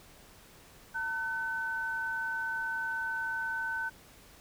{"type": "tone pair together", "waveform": "sine", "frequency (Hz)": [906, 1515.8], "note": ["A#5", "F#6"], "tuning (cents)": [-50, 41], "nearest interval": "major sixth", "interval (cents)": 891, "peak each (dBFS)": [-39, -32], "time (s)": [0.94, 3.9], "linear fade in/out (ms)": 20, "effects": ["pink hiss -56 dBFS RMS until 4.4 s"]}